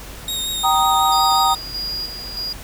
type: tone with vibrato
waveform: sawtooth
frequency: 3729 Hz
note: A#7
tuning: in tune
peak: -19 dBFS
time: 0.28-1.55 s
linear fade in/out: 2 ms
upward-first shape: sine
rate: 5.5 Hz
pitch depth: 25 cents each way
type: chord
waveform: sine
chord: Eb major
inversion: first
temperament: just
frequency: 777.8 / 933.4 / 1244.5 Hz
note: G5 / Bb5 / Eb6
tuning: -14 / +2 / 0 cents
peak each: -18 dBFS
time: 0.63-1.55 s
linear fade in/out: 20 ms
type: tone with tremolo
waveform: triangle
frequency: 4860 Hz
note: D#8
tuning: 42 cents flat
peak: -22 dBFS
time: 1.12-2.53 s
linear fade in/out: 5 ms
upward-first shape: square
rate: 1.6 Hz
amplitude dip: 55%
effects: added 50 Hz sine -37 dBFS peak until 2.63 s + pink hiss -37 dBFS RMS until 2.63 s